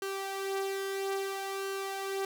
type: tone with flanger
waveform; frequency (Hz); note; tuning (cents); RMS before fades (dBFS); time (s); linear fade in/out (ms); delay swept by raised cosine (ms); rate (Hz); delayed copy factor
sawtooth; 390; G4; -9; -35; 0.02-2.25; 2; 0.68 to 3.18; 0.6; +0.5
effects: none